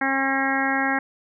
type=harmonic tone; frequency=270 Hz; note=C#4; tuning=45 cents flat; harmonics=1 / 2 / 3 / 4 / 5 / 6 / 7 / 8; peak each=-26 / -33 / -26 / -32 / -32 / -26 / -27 / -31 dBFS; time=0.01-0.99 s; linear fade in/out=5 ms; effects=none